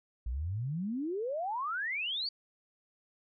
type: exponential sweep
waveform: sine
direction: up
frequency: 54.7 to 4672 Hz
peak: -32 dBFS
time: 0.26-2.29 s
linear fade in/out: 5 ms
effects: none